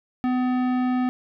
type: tone with tanh clipping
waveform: sine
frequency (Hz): 252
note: B3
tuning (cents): +35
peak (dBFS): -22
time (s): 0.24-1.09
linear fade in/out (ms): 0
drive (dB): 16
effects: none